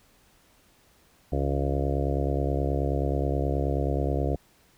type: harmonic tone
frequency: 69.4 Hz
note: C#2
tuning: 3 cents sharp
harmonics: 1 / 2 / 4 / 5 / 6 / 7 / 8 / 9 / 10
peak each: -27 / -30 / -33 / -34 / -35 / -35 / -36 / -37 / -37 dBFS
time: 1.32-4.36 s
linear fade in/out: 5 ms
effects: pink hiss -61 dBFS RMS until 4.77 s